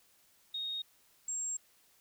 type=tone pair in turn; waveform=sine; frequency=3729 / 7529 Hz; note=A#7 / A#8; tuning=0 / +16 cents; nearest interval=octave; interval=1216 cents; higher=second; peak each=-35 / -34 dBFS; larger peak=second; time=0.54-0.82 / 1.28-1.57 s; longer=second; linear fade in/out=5 ms; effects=white hiss -67 dBFS RMS until 2 s